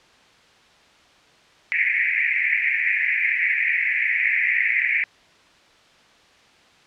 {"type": "band-pass noise", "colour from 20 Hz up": "white", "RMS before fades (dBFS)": -21, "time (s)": [1.72, 5.04], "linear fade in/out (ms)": 0, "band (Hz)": [1800, 2400], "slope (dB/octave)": 96, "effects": ["white hiss -53 dBFS RMS until 6.86 s", "low-pass 4000 Hz 12 dB/octave"]}